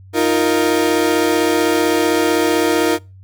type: chord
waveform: 35% pulse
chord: Eb suspended second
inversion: none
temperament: equal with one note detuned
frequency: 313.5 / 349.2 / 466.2 Hz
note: Eb4 / F4 / Bb4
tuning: +13 / 0 / 0 cents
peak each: -16 dBFS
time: 0.13-2.99 s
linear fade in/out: 50 ms
effects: noise-tail reverb RT60 0.3 s tail -26 dB re dry + added 95 Hz sine -38 dBFS peak until 3.23 s